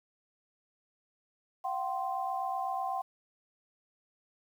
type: chord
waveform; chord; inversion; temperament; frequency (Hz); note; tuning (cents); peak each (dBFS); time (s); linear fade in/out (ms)
sine; F suspended second; none; equal with one note detuned; 698.5 / 766.5 / 1046.5; F5 / G5 / C6; 0 / -39 / 0; -39 / -33 / -37; 1.64-3.02; 10
effects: 10-bit